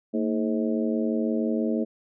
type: harmonic tone with a mistuned harmonic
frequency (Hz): 106.1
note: G#2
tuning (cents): +38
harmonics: 2 / 3 / 4 / 5 / 6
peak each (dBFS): -25 / -29 / -31 / -33 / -35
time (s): 0.13-1.85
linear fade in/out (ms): 20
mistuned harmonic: 2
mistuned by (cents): +120
effects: none